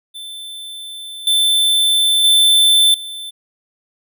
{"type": "tone with level steps", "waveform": "square", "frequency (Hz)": 3536, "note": "A7", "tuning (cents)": 8, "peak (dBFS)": [-29, -12, -9, -27], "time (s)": [0.14, 3.31], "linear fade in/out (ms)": 20, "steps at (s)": [1.27, 2.24, 2.94], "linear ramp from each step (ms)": 2, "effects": []}